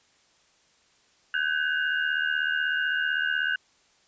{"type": "tone cluster", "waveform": "sine", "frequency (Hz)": [1506, 1582, 1659, 2830], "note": ["F#6", "G6", "G#6", "F7"], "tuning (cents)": [30, 15, -2, 22], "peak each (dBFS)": [-26, -30, -32, -34], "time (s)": [1.34, 3.56], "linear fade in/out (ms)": 2, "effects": ["white hiss -63 dBFS RMS until 4.07 s", "resampled to 16000 Hz"]}